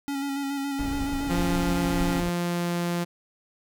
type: tone with vibrato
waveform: square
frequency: 278.3 Hz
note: C#4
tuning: 7 cents sharp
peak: -28 dBFS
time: 0.08-2.2 s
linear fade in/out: 0 ms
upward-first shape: square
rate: 7.1 Hz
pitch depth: 21 cents each way
type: noise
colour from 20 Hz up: brown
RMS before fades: -32 dBFS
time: 0.79-2.29 s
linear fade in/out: 0 ms
type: tone with pitch glide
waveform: sawtooth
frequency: 174.61 to 173.3 Hz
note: F3 to F3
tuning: 0 to -13 cents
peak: -21 dBFS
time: 1.29-3.05 s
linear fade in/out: 20 ms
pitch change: -13 cents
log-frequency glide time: 2.17-2.74 s
effects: none